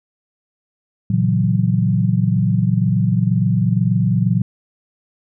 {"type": "chord", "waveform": "sine", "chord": "F# dominant seventh", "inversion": "first", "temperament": "equal", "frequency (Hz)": [116.54, 138.59, 164.81, 185], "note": ["A#2", "C#3", "E3", "F#3"], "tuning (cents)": [0, 0, 0, 0], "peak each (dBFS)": [-17, -22, -20, -18], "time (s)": [1.1, 4.42], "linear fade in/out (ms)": 5, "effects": []}